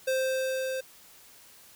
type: tone with level ramp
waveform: square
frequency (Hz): 523.3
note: C5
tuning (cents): 0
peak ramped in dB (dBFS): -25 to -31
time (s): 0.07-0.81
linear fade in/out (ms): 10
effects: white hiss -54 dBFS RMS until 1.75 s